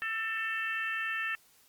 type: harmonic tone with a mistuned harmonic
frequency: 443 Hz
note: A4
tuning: 12 cents sharp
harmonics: 3 / 4 / 5 / 6 / 7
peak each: -39 / -33 / -45 / -37 / -48 dBFS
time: 0.02-1.35 s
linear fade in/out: 0 ms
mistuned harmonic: 4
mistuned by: +16 cents
effects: white hiss -63 dBFS RMS until 1.68 s + Opus 32 kbps